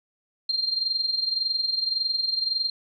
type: tone with amplitude modulation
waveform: sine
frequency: 4186 Hz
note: C8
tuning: in tune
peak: -20 dBFS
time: 0.49-2.7 s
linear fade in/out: 5 ms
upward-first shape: sine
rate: 21.8 Hz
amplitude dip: 70%
effects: none